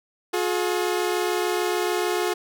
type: tone pair together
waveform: sawtooth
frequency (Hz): 358.4 / 425.2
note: F4 / G#4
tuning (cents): +45 / +41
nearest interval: minor third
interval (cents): 296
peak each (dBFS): -20 / -22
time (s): 0.33-2.34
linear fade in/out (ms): 10
effects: none